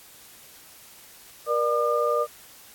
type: tone cluster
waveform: sine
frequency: 475.9 / 594 / 1206 Hz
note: A#4 / D5 / D6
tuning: +36 / +20 / +46 cents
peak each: -25 dBFS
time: 1.46-2.27 s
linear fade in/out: 50 ms
effects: white hiss -49 dBFS RMS until 2.74 s + AAC 64 kbps